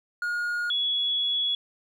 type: tone pair in turn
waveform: triangle / sine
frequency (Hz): 1433 / 3374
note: F6 / G#7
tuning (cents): +44 / +27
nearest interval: octave + minor third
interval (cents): 1483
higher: second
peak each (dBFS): -24 / -23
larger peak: second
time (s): 0.22-0.7 / 0.7-1.55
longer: second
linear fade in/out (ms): 2
effects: none